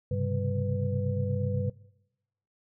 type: tone cluster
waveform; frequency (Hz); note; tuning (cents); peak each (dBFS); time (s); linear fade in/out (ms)
sine; 99.4 / 128.7 / 136.9 / 193.5 / 496.8; G2 / C3 / C#3 / G3 / B4; +25 / -28 / -21 / -22 / +10; -29 / -34 / -34 / -36 / -34; 0.11-1.7; 5
effects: noise-tail reverb RT60 0.9 s tail -21 dB re dry